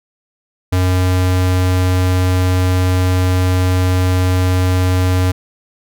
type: tone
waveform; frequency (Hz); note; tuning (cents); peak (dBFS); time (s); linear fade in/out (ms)
square; 91.7; F#2; -15; -12; 0.72-5.32; 10
effects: none